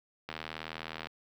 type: click train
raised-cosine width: 0.3 ms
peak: -22 dBFS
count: 63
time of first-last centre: 0.29-1.07 s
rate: 79.5 Hz
effects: high-pass 80 Hz 12 dB/octave + 10-bit